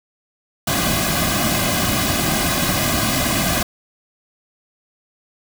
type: noise with comb filter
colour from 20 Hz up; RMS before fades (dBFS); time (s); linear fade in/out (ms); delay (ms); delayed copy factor
pink; -19; 0.67-3.63; 5; 2.2; -0.85
effects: none